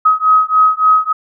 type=beating tone pair; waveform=sine; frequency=1266 / 1269.5 Hz; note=D#6 / D#6; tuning=+30 / +34 cents; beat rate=3.5 Hz; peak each=-11 dBFS; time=0.05-1.13 s; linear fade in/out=10 ms; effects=none